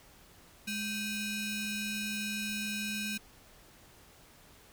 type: ring-modulated tone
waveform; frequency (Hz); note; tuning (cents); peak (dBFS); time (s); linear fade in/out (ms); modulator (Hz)
sawtooth; 1349; E6; +40; -27; 0.67-3.18; 10; 1140
effects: pink hiss -58 dBFS RMS until 4.72 s